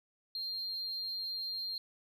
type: tone with amplitude modulation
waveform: sine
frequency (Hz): 4198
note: C8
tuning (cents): +5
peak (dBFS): -32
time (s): 0.35-1.78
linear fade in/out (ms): 2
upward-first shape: sine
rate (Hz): 182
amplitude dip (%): 45
effects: tanh soft clip ceiling -33 dBFS